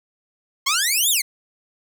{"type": "exponential two-way sweep", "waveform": "10% pulse", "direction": "up then down", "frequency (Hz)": [1042, 3802, 2006], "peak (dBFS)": -9, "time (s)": [0.66, 1.22], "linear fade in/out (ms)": 10, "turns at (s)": 1.1, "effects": []}